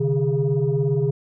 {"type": "tone cluster", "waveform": "sine", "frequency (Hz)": [133.3, 150.6, 409.6], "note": ["C3", "D3", "G#4"], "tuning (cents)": [33, 44, -24], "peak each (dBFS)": -21, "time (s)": [0, 1.11], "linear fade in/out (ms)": 10, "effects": ["tanh soft clip ceiling -12 dBFS"]}